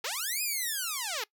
5% pulse linear two-way sweep, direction up then down, 396.9 to 2523 to 396.9 Hz, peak -20 dBFS, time 0.04-1.24 s, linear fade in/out 5 ms, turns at 0.42 s, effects noise-tail reverb RT60 0.1 s tail -22 dB re dry

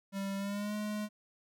square tone with pitch glide, 196.3 to 210.4 Hz, G3 to G#3, +3 to +23 cents, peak -35 dBFS, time 0.12-1.09 s, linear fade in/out 50 ms, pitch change +120 cents, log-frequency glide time 0.37-0.74 s, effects none

